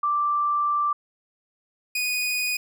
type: tone pair in turn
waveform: sine / sawtooth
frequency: 1174.7 / 2478 Hz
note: D6 / D#7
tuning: 0 / -8 cents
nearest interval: octave + minor second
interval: 1292 cents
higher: second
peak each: -20 dBFS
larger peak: neither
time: 0.03-0.93 / 1.95-2.57 s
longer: first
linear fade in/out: 5 ms
effects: none